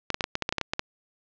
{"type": "clicks", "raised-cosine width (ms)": 0.2, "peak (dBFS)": -8, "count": 12, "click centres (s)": [0.103, 0.144, 0.208, 0.241, 0.354, 0.423, 0.491, 0.525, 0.583, 0.613, 0.735, 0.794], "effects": ["low-pass 5000 Hz 12 dB/octave"]}